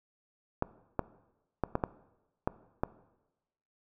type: clicks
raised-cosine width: 1 ms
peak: -14 dBFS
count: 7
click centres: 0.624 / 0.993 / 1.637 / 1.754 / 1.838 / 2.475 / 2.835 s
effects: noise-tail reverb RT60 1.0 s tail -18 dB re dry